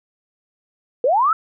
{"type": "linear sweep", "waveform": "sine", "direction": "up", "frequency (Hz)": [458.2, 1353], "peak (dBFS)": -13, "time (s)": [1.04, 1.33], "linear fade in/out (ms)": 2, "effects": []}